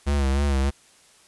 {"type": "tone with vibrato", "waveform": "square", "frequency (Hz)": 69.3, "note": "C#2", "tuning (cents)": 0, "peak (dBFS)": -20, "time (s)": [0.06, 0.71], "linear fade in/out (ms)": 20, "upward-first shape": "sine", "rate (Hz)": 3.3, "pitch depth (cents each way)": 64, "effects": ["white hiss -55 dBFS RMS until 1.27 s", "resampled to 24000 Hz"]}